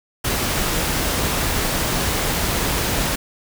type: noise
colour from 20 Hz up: pink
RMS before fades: -21 dBFS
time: 0.24-3.16 s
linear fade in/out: 10 ms
effects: none